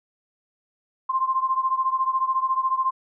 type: beating tone pair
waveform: sine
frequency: 1046.5 / 1060.5 Hz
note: C6 / C6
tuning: 0 / +23 cents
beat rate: 14 Hz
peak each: -22 / -25 dBFS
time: 1.09-2.91 s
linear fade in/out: 10 ms
effects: none